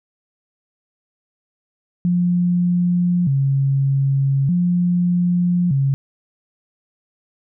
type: tone with vibrato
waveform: sine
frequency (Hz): 155.56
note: D#3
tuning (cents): 0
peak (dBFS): -14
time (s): 2.05-5.94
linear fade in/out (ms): 0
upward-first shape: square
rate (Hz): 0.41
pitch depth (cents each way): 220
effects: none